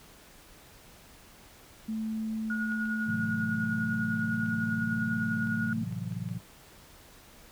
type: tone with pitch glide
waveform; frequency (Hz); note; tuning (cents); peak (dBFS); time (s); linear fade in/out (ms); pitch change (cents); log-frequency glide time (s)
sine; 220 to 223.5; A3 to A3; 0 to +27; -30; 1.88-5.84; 10; +27; 3.67-4.51
type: tone with tremolo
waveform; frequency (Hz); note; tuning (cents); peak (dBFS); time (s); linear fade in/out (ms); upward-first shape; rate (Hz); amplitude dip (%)
sine; 1445; F#6; -41; -30; 2.5-5.73; 2; triangle; 10; 50
type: clicks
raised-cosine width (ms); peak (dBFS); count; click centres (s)
0.3; -36; 7; 2.72 / 2.855 / 4.461 / 5.471 / 5.925 / 6.122 / 6.289
type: chord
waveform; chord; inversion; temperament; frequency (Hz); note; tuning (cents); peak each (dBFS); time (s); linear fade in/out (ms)
sine; F# half-diminished seventh; first; equal; 110 / 130.81 / 164.81 / 185; A2 / C3 / E3 / F#3; 0 / 0 / 0 / 0; -37 / -39 / -38 / -38; 3.05-6.41; 50
effects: pink hiss -54 dBFS RMS until 7.51 s